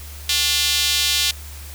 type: tone with high-pass filter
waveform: square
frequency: 160 Hz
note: D#3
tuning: 49 cents sharp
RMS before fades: -19 dBFS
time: 0.29-1.31 s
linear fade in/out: 2 ms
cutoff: 3500 Hz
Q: 1.9
effects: added 73 Hz sine -34 dBFS peak until 1.74 s + white hiss -40 dBFS RMS until 1.74 s